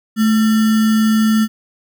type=tone with sample-and-hold; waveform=sine; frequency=218.5 Hz; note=A3; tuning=12 cents flat; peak=-10 dBFS; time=0.16-1.48 s; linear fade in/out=50 ms; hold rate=1575 Hz; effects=none